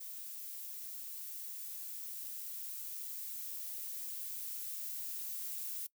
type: noise with level ramp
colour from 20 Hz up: violet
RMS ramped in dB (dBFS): -46 to -41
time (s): 0-5.87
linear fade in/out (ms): 10
effects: noise-tail reverb RT60 0.1 s tail -22 dB re dry